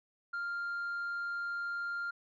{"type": "tone", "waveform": "sine", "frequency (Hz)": 1396.9, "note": "F6", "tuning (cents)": 0, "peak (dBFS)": -32, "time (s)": [0.33, 2.11], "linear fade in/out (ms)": 10, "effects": ["tanh soft clip ceiling -33 dBFS"]}